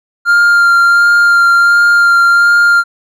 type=tone with vibrato; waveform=triangle; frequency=1396.9 Hz; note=F6; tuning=in tune; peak=-3 dBFS; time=0.25-2.84 s; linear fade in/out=50 ms; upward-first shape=sine; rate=1.4 Hz; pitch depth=12 cents each way; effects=none